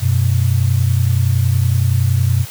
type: tone pair together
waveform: sine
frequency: 93.8 / 124.52 Hz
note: F#2 / B2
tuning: +24 / +15 cents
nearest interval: perfect fourth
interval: 491 cents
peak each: -14 dBFS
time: 0-2.46 s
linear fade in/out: 50 ms
effects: white hiss -33 dBFS RMS until 2.5 s